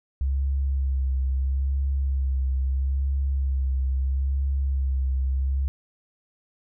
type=tone with vibrato; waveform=sine; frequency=67.1 Hz; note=C2; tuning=44 cents sharp; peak=-21 dBFS; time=0.21-5.68 s; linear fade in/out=0 ms; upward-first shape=sine; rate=0.76 Hz; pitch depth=34 cents each way; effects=none